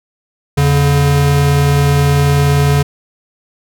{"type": "tone pair together", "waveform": "square", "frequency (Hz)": [83.6, 142.61], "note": ["E2", "C#3"], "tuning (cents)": [25, 49], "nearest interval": "major sixth", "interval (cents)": 924, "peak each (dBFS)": [-17, -10], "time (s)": [0.57, 2.83], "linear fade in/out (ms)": 10, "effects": []}